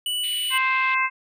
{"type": "tone", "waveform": "square", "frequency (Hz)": 2960, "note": "F#7", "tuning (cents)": 0, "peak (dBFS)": -24, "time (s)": [0.06, 0.58], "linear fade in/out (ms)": 2}
{"type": "band-pass noise", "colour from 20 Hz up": "white", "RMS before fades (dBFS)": -39, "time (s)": [0.23, 0.95], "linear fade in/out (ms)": 10, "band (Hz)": [2100, 3800], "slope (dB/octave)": 48}
{"type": "harmonic tone", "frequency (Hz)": 523.3, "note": "C5", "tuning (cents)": 0, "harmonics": [2, 3, 4, 5], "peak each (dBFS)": [-23, -28, -23, -26], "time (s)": [0.5, 1.1], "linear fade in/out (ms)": 50}
{"effects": []}